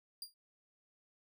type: tone with exponential decay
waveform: sawtooth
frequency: 4788 Hz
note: D8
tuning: 33 cents sharp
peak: -36 dBFS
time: 0.22-0.34 s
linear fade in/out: 2 ms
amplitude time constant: 25 ms
effects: none